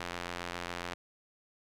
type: tone with band-pass filter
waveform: sawtooth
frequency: 87.31 Hz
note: F2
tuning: in tune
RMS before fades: -40 dBFS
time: 0-0.94 s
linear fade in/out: 5 ms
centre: 2100 Hz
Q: 0.55
effects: none